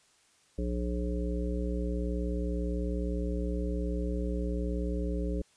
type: harmonic tone with a mistuned harmonic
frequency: 59.8 Hz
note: A#1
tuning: 45 cents sharp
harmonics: 1 / 3 / 5 / 7 / 9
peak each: -31 / -36 / -38 / -39 / -41 dBFS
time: 0.58-5.42 s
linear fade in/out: 5 ms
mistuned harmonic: 1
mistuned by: +22 cents
effects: white hiss -65 dBFS RMS until 5.56 s + resampled to 22050 Hz